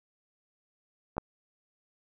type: clicks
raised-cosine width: 1 ms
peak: -27 / -14 dBFS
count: 2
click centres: 1.168 / 1.181 s
effects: none